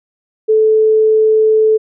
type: tone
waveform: sine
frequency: 436 Hz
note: A4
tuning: 16 cents flat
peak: -7 dBFS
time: 0.48-1.78 s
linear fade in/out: 20 ms
effects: none